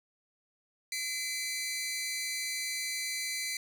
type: tone pair together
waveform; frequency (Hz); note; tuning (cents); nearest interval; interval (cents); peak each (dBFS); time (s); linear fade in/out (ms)
15% pulse; 2035 / 2324; C7 / D7; -49 / -19; major second; 230; -29 / -30; 0.92-3.57; 2
effects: none